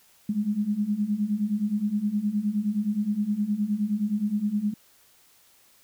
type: beating tone pair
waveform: sine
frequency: 202.4 / 212 Hz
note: G#3 / G#3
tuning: -44 / +36 cents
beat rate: 9.6 Hz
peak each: -28 / -25 dBFS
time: 0.29-4.74 s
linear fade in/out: 5 ms
effects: white hiss -59 dBFS RMS until 5.83 s